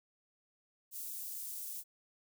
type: high-pass noise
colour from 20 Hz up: white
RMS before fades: -43 dBFS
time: 0.91-1.84 s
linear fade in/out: 50 ms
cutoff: 8700 Hz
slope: 12 dB/octave
effects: none